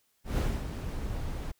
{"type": "noise with ADSR envelope", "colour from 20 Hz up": "brown", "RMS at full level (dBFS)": -26, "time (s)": [0.24, 1.52], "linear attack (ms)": 140, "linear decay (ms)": 240, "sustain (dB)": -9, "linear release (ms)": 13, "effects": ["white hiss -72 dBFS RMS until 1.59 s"]}